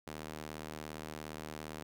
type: tone with high-pass filter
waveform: sawtooth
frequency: 77.3 Hz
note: D#2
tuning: 11 cents flat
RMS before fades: -45 dBFS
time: 0.07-1.83 s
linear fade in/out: 0 ms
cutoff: 200 Hz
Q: 0.56
effects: none